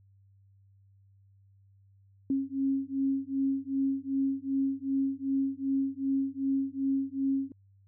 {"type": "beating tone pair", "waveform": "sine", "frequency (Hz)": [270, 272.6], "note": ["C#4", "C#4"], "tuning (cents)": [-45, -29], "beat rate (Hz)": 2.6, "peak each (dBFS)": -30, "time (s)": [2.3, 7.52], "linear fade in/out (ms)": 2, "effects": ["added 98 Hz sine -58 dBFS peak until 7.87 s"]}